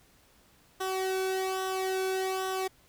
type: tone with flanger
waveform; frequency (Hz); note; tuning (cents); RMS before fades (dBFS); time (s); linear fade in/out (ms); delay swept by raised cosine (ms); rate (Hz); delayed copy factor
sawtooth; 378.2; F#4; +38; -31; 0.8-2.68; 10; 0.43 to 1.03; 1.2; -0.7
effects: pink hiss -62 dBFS RMS until 2.88 s